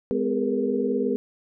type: tone cluster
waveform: sine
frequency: 207.7 / 253.7 / 407.9 / 457 / 475.8 Hz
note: G#3 / B3 / G#4 / A#4 / A#4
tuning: 0 / +47 / -31 / -34 / +35 cents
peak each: -30 / -26 / -26 / -32 / -29 dBFS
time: 0.11-1.16 s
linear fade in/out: 0 ms
effects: none